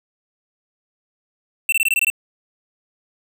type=tone bursts; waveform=square; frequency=2689 Hz; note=E7; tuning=34 cents sharp; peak=-15 dBFS; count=8; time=1.69-2.101 s; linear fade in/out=2 ms; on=33 ms; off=21 ms; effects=none